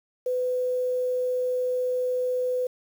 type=tone with quantisation; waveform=sine; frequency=502 Hz; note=B4; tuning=28 cents sharp; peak=-23 dBFS; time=0.26-2.67 s; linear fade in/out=5 ms; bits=8; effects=none